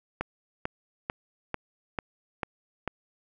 click train, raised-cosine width 0.5 ms, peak -14 dBFS, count 7, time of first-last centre 0.21-2.877 s, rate 2.25 Hz, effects none

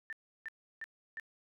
sine tone bursts, 1785 Hz, A6, 24 cents sharp, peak -39 dBFS, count 4, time 0.1-1.198 s, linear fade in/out 0 ms, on 27 ms, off 330 ms, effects none

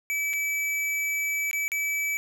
square tone with dropouts, 2300 Hz, D7, 37 cents flat, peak -26 dBFS, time 0.1-2.17 s, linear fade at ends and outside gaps 0 ms, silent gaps 0.332-0.336 / 1.512-1.531 / 1.68-1.718 s, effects none

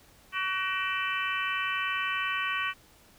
harmonic tone with a mistuned harmonic, 377.1 Hz, F#4, 33 cents sharp, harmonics 3 / 4 / 5 / 6 / 7 / 8, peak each -33 / -34 / -35 / -36 / -36 / -37 dBFS, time 0.32-2.74 s, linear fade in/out 50 ms, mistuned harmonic 6, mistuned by +68 cents, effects pink hiss -58 dBFS RMS until 3.18 s

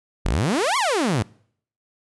sawtooth exponential two-way sweep, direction up then down, 37.32 to 1159 to 93.4 Hz, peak -15 dBFS, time 0.25-1.23 s, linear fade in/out 10 ms, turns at 0.77 s, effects noise-tail reverb RT60 0.6 s tail -24 dB re dry + resampled to 24000 Hz

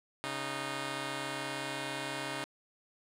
5% pulse tone pair together, 137.02 / 308.2 Hz, C#3 / D#4, -20 / -16 cents, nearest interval octave + major second, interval 1404 cents, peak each -28 / -26 dBFS, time 0.24-2.44 s, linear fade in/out 0 ms, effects low-pass 10000 Hz 12 dB/octave

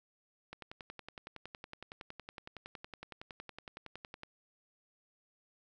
click train, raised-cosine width 0.3 ms, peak -29 dBFS, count 41, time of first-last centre 0.53-4.234 s, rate 10.8 Hz, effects none

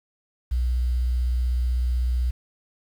sine tone with vibrato, 61.5 Hz, B1, 7 cents flat, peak -20 dBFS, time 0.51-2.31 s, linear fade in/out 10 ms, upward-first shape triangle, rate 16 Hz, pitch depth 25 cents each way, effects 8-bit

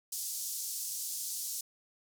pink band-pass noise, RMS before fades -38 dBFS, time 0.12-1.61 s, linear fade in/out 5 ms, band 5400 to 16000 Hz, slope 24 dB/octave, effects none

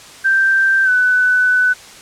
sine tone with pitch glide, 1568 to 1498.1 Hz, G6 to F#6, 0 to +21 cents, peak -10 dBFS, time 0.24-1.74 s, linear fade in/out 20 ms, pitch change -79 cents, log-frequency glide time 0.84-0.9 s, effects white hiss -38 dBFS RMS until 2.01 s + low-pass 8000 Hz 12 dB/octave

